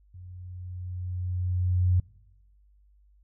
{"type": "tone with level ramp", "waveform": "sine", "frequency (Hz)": 90.5, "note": "F#2", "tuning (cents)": -38, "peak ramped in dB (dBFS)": [-42, -18], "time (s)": [0.14, 2], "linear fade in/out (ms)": 5, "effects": ["noise-tail reverb RT60 1.0 s tail -22 dB re dry", "added 50 Hz sine -57 dBFS peak until 3.23 s"]}